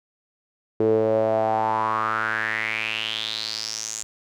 sawtooth tone with band-pass filter sweep, 110 Hz, A2, in tune, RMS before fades -24 dBFS, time 0.8-4.03 s, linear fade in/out 0 ms, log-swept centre 400 to 7200 Hz, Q 6.2, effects none

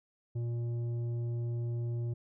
sine tone with tanh clipping, 118.3 Hz, A#2, 26 cents sharp, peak -33 dBFS, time 0.35-2.14 s, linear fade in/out 10 ms, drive 8 dB, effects none

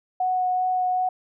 sine tone with vibrato, 736 Hz, F#5, 9 cents flat, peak -20 dBFS, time 0.2-1.09 s, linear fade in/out 5 ms, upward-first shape sine, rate 2.6 Hz, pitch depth 9 cents each way, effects none

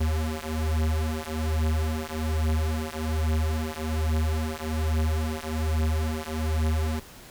square beating tone pair, 77.78 / 78.98 Hz, D#2 / D#2, 0 / +26 cents, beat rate 1.2 Hz, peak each -28 dBFS, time 0-7 s, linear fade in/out 10 ms, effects pink hiss -47 dBFS RMS until 7.3 s

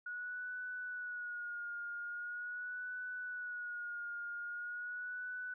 sine tone with vibrato, 1454 Hz, F#6, 31 cents flat, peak -40 dBFS, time 0.06-5.54 s, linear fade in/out 5 ms, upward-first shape sine, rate 0.42 Hz, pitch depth 43 cents each way, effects none

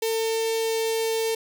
sawtooth tone with notch filter, 449.8 Hz, A4, 38 cents sharp, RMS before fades -25 dBFS, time 0.02-1.35 s, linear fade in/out 5 ms, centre 1300 Hz, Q 0.69, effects none

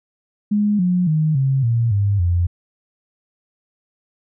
sine tone with pitch steps, 207.7 / 179.77 / 155.6 / 134.68 / 116.57 / 100.89 / 87.33 Hz, G#3 / F#3 / D#3 / C#3 / A#2 / G#2 / F2, 0 / -50 / 0 / -50 / 0 / -50 / 0 cents, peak -14 dBFS, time 0.51-2.47 s, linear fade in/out 10 ms, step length 280 ms, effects none

